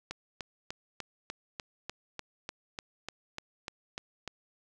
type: click train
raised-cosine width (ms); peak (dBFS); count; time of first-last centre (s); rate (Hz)
0.2; -20; 15; 0.11-4.277; 3.36
effects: none